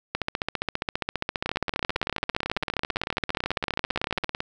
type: two click trains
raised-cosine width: 0.3 ms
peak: -9 / -11 dBFS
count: 62 / 54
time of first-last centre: 0.15-4.244 / 1.46-4.404 s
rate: 14.9 / 18 Hz
effects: none